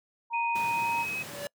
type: tone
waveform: sine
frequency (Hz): 932.3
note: A#5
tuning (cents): 0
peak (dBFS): -27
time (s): 0.3-1.06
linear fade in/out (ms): 50
type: tone with pitch glide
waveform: sine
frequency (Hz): 2489 to 2546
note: D#7 to D#7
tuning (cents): 0 to +39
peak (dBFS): -31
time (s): 0.33-1.23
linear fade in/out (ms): 10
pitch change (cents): +39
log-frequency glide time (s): 0.69-0.98
type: high-pass noise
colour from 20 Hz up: pink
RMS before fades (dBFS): -42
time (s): 0.55-1.47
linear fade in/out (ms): 5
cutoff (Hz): 100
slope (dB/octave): 48
type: tone with exponential growth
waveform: square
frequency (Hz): 575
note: D5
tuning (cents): -37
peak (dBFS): -32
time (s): 1.1-1.47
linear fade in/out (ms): 0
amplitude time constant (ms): 79
effects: noise-tail reverb RT60 0.1 s tail -26 dB re dry